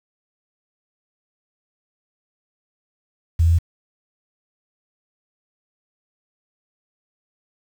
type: tone with pitch steps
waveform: sine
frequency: 82.41 / 83.37 / 84.34 Hz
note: E2 / E2 / E2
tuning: 0 / +20 / +40 cents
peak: -12 dBFS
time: 3.39-3.588 s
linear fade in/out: 10 ms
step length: 66 ms
effects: 7-bit